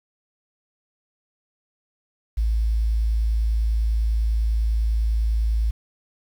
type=tone with quantisation; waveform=sine; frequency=55 Hz; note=A1; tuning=in tune; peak=-18 dBFS; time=2.37-5.71 s; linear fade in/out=10 ms; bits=8; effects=none